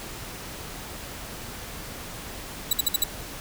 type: tone bursts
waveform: 15% pulse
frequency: 3927 Hz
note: B7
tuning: 11 cents flat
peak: -11 dBFS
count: 5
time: 2.71-3.039 s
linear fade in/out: 5 ms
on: 21 ms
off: 56 ms
effects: pink hiss -38 dBFS RMS until 3.4 s